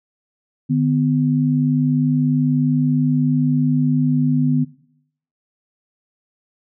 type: tone pair together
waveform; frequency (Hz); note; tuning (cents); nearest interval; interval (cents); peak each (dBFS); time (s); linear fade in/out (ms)
sine; 150.7 / 250.8; D3 / B3; +45 / +27; major sixth; 882; -17; 0.69-4.65; 20
effects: noise-tail reverb RT60 0.7 s tail -18 dB re dry